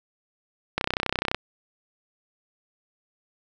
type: click train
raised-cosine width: 0.3 ms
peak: -7 dBFS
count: 19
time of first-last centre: 0.78-1.346 s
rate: 31.8 Hz
effects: none